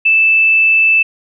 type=tone; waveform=sine; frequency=2637 Hz; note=E7; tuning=in tune; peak=-7 dBFS; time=0.05-1.03 s; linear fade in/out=10 ms; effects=none